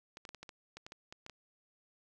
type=clicks; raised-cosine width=0.2 ms; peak=-30 dBFS; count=12; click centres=0.171 / 0.252 / 0.291 / 0.347 / 0.43 / 0.492 / 0.77 / 0.865 / 0.921 / 1.125 / 1.264 / 1.297 s; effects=none